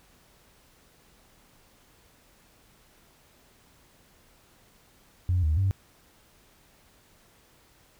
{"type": "tone with pitch steps", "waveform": "sine", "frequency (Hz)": [89.9, 77.2, 96.5], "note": ["F#2", "D#2", "G2"], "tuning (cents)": [-49, -13, -27], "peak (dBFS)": -20, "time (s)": [5.29, 5.71], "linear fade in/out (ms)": 0, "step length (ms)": 140, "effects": ["tanh soft clip ceiling -17 dBFS", "pink hiss -60 dBFS RMS until 7.99 s"]}